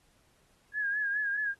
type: tone with vibrato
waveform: sine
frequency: 1661.2 Hz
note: G#6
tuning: in tune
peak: -28 dBFS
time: 0.73-1.55 s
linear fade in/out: 50 ms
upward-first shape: sine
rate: 4.8 Hz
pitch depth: 59 cents each way
effects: pink hiss -68 dBFS RMS until 1.59 s + AAC 32 kbps